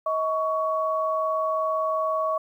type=tone pair together; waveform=sine; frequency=635 / 1119.4 Hz; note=D#5 / C#6; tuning=+35 / +17 cents; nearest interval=minor seventh; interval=982 cents; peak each=-25 dBFS; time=0.06-2.38 s; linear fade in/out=5 ms; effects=10-bit